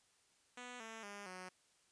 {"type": "tone with pitch steps", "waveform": "5% pulse", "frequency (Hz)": [246.9, 223.8, 202.9, 183.9], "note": ["B3", "A3", "G#3", "F#3"], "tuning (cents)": [0, 30, -40, -10], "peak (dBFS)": -37, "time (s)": [0.57, 1.49], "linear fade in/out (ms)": 5, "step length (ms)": 230, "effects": ["white hiss -73 dBFS RMS until 1.91 s", "resampled to 22050 Hz"]}